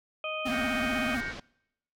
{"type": "harmonic tone", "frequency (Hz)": 622.3, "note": "D#5", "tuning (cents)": 0, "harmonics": [1, 2, 4, 5], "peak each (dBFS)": [-35, -38, -35, -41], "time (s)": [0.24, 1.15], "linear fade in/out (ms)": 2}
{"type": "tone with vibrato", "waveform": "square", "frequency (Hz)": 246.9, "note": "B3", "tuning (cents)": 0, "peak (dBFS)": -31, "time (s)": [0.45, 1.21], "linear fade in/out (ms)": 10, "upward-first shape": "sine", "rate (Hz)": 16, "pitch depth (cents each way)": 140}
{"type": "low-pass noise", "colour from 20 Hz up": "pink", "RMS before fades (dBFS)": -41, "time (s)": [0.46, 1.4], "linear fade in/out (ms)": 5, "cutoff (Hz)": 5400, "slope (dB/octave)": 24}
{"type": "chord", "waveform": "sine", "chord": "G half-diminished seventh", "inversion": "third", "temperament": "equal with one note detuned", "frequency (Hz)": [1433.7, 1568, 1864.7, 2217], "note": ["F6", "G6", "Bb6", "Db7"], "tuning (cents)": [45, 0, 0, 0], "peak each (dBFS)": [-40, -36, -40, -38], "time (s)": [0.49, 1.34], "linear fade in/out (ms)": 50}
{"effects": ["noise-tail reverb RT60 0.8 s tail -24 dB re dry"]}